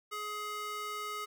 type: tone with high-pass filter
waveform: square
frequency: 420 Hz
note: G#4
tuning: 19 cents sharp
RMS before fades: -39 dBFS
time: 0.11-1.26 s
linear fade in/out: 20 ms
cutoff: 950 Hz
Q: 2.2
effects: none